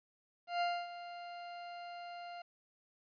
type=tone with ADSR envelope; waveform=40% pulse; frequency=698.5 Hz; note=F5; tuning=in tune; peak=-30 dBFS; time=0.47-2.42 s; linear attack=140 ms; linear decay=260 ms; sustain=-14 dB; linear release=5 ms; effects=resampled to 11025 Hz + 12-bit